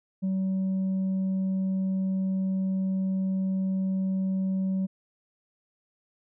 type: tone with tanh clipping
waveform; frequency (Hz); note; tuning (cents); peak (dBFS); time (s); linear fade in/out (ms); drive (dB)
sine; 190; F#3; +46; -25; 0.22-4.87; 20; 2
effects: none